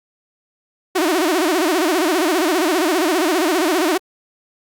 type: tone with vibrato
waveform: sawtooth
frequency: 338.1 Hz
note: E4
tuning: 44 cents sharp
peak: -11 dBFS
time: 0.95-3.98 s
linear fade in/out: 10 ms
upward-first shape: sine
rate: 15 Hz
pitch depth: 210 cents each way
effects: Opus 48 kbps